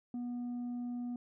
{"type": "tone with tanh clipping", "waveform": "sine", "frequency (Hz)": 243.2, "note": "B3", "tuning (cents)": -26, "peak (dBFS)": -37, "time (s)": [0.14, 1.16], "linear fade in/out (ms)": 2, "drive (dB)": 3, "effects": []}